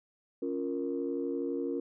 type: chord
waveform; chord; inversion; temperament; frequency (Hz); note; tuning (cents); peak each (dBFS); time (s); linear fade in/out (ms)
sine; Bb minor; first; equal; 277.2 / 349.2 / 466.2; Db4 / F4 / Bb4; 0 / 0 / 0; -34 / -35 / -35; 0.42-1.8; 5
effects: tanh soft clip ceiling -22 dBFS